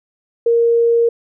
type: tone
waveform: sine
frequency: 466.5 Hz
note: A#4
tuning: 1 cent sharp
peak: -10 dBFS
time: 0.46-1.09 s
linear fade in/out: 5 ms
effects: none